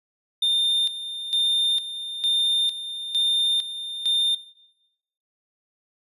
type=tone with tremolo; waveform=triangle; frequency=3616 Hz; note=A7; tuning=47 cents sharp; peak=-17 dBFS; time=0.42-4.35 s; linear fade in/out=5 ms; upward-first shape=square; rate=1.1 Hz; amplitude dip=70%; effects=noise-tail reverb RT60 0.9 s tail -19 dB re dry + resampled to 32000 Hz